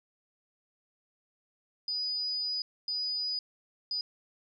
sine tone bursts at uneven times, 4952 Hz, D#8, 9 cents flat, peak -30 dBFS, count 3, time 1.88-2.62 / 2.88-3.39 / 3.91-4.01 s, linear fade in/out 2 ms, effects none

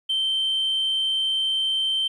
sine tone, 3115 Hz, G7, 12 cents flat, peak -19 dBFS, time 0.09-2.08 s, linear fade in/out 10 ms, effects tanh soft clip ceiling -18 dBFS + 10-bit

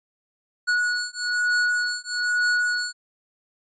square beating tone pair, 1461 / 1462.1 Hz, F#6 / F#6, -22 / -21 cents, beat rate 1.1 Hz, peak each -25 dBFS, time 0.67-2.93 s, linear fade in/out 20 ms, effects resampled to 16000 Hz

